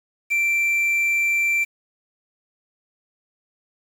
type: tone with quantisation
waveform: triangle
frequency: 2349 Hz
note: D7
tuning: in tune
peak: -16 dBFS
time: 0.3-1.65 s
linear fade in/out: 20 ms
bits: 7
effects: none